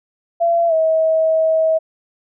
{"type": "tone with pitch glide", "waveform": "sine", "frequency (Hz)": [679, 640.9], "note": ["F5", "E5"], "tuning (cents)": [-49, -49], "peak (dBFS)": -12, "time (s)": [0.4, 1.79], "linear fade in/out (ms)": 20, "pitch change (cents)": -100, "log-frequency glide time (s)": [0.68, 0.73], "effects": []}